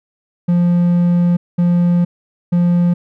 triangle tone bursts at uneven times, 174.61 Hz, F3, in tune, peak -8 dBFS, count 3, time 0.48-1.37 / 1.58-2.05 / 2.52-2.94 s, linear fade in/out 10 ms, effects none

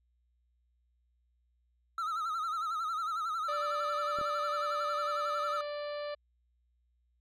triangle tone with vibrato, 1300 Hz, E6, 24 cents flat, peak -30 dBFS, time 1.98-5.61 s, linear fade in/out 2 ms, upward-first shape sine, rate 11 Hz, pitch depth 91 cents each way
harmonic tone, 587.3 Hz, D5, in tune, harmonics 1 / 2 / 3 / 4 / 5 / 6 / 7 / 8, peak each -36 / -45 / -49 / -53 / -54 / -57 / -52 / -58 dBFS, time 3.48-6.15 s, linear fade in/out 10 ms
clicks, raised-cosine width 2 ms, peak -32 dBFS, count 2, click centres 4.187 / 4.213 s
effects added 60 Hz sine -70 dBFS peak until 7.2 s

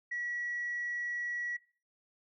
sine tone, 1930 Hz, B6, 40 cents flat, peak -33 dBFS, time 0.11-1.57 s, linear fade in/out 10 ms, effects noise-tail reverb RT60 0.4 s tail -19 dB re dry + tanh soft clip ceiling -29 dBFS

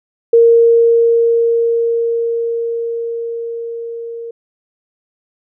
sine tone with level ramp, 464.1 Hz, A#4, 8 cents flat, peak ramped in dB -4 to -24 dBFS, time 0.33-4.31 s, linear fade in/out 5 ms, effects none

